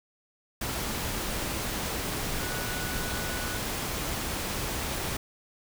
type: tone in noise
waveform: sine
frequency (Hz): 1474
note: F#6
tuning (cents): -7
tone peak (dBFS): -39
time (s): 2.4-3.58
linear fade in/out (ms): 5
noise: pink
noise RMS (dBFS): -32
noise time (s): 0.61-5.17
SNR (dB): -10
effects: none